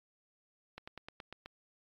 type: slowing click train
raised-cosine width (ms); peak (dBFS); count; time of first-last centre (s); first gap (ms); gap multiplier
0.3; -29; 7; 0.78-1.46; 95; 1.07
effects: AAC 64 kbps